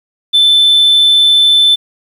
sine tone, 3526 Hz, A7, 3 cents sharp, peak -3 dBFS, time 0.33-1.76 s, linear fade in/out 20 ms, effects tanh soft clip ceiling -3 dBFS + 7-bit

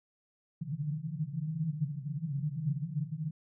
pink band-pass noise, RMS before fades -35 dBFS, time 0.61-3.31 s, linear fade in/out 10 ms, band 140 to 160 Hz, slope 96 dB/octave, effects none

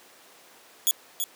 5% pulse tone with echo, 3381 Hz, G#7, 30 cents sharp, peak -11 dBFS, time 0.87-0.91 s, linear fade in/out 0 ms, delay 330 ms, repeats 1, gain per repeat -7 dB, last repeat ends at 1.24 s, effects pink hiss -52 dBFS RMS until 1.35 s + high-pass 400 Hz 12 dB/octave

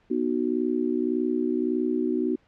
sine chord, B major, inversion none, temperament just, 246.9 / 308.7 / 370.4 Hz, B3 / D#4 / F#4, 0 / -14 / +2 cents, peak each -27 dBFS, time 0.1-2.36 s, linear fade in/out 10 ms, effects pink hiss -63 dBFS RMS until 2.47 s + low-pass 3000 Hz 12 dB/octave

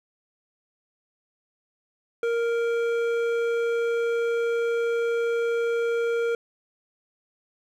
triangle tone with hard clipping, 466.2 Hz, A#4, in tune, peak -24 dBFS, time 2.23-6.35 s, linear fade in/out 2 ms, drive 14 dB, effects none

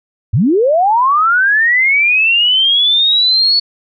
sine linear sweep, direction up, 82.41 to 4446 Hz, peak -8 dBFS, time 0.33-3.6 s, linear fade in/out 10 ms, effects none

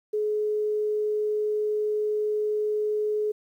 sine tone, 423.8 Hz, G#4, 35 cents sharp, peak -23 dBFS, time 0.13-3.32 s, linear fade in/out 10 ms, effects 10-bit

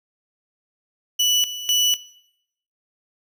30% pulse tone with tremolo, 2960 Hz, F#7, in tune, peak -13 dBFS, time 1.19-1.97 s, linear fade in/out 10 ms, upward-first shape square, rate 2 Hz, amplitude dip 80%, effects noise-tail reverb RT60 0.8 s tail -20 dB re dry

